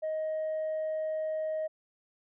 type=tone; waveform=sine; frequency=627 Hz; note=D#5; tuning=13 cents sharp; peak=-28 dBFS; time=0.02-1.68 s; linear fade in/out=20 ms; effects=tanh soft clip ceiling -28 dBFS